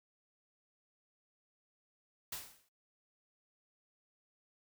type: noise with exponential decay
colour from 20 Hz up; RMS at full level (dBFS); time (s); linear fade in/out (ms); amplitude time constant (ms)
white; -39; 2.32-2.69; 5; 79
effects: noise-tail reverb RT60 0.1 s tail -20 dB re dry